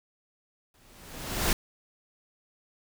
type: noise with exponential growth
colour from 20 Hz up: pink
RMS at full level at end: -23 dBFS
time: 0.74-1.53 s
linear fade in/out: 2 ms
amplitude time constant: 170 ms
effects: none